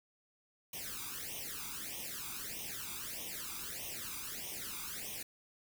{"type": "noise with flanger", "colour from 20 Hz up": "white", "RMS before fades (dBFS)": -43, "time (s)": [0.73, 5.23], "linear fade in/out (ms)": 5, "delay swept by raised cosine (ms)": [0.33, 0.84], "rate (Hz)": 1.6, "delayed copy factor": 0.9, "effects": []}